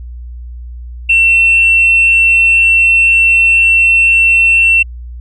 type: tone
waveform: sine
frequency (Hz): 2701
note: E7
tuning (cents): +42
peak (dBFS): -4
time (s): 1.09-4.83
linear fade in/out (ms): 10
effects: tanh soft clip ceiling -1 dBFS + added 60 Hz sine -24 dBFS peak until 5.2 s